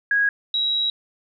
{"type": "tone pair in turn", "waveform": "sine", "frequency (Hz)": [1650, 3861], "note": ["G#6", "B7"], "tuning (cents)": [-12, -40], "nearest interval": "octave + minor third", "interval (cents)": 1472, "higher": "second", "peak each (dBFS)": [-16, -19], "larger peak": "first", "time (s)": [[0.11, 0.29], [0.54, 0.9]], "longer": "second", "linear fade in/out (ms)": 2, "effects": []}